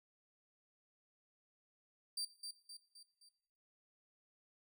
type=tone with echo; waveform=30% pulse; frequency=4681 Hz; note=D8; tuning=7 cents flat; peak=-36 dBFS; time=2.17-2.25 s; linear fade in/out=5 ms; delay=260 ms; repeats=4; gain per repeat=-6 dB; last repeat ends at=3.29 s; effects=noise-tail reverb RT60 0.8 s tail -17 dB re dry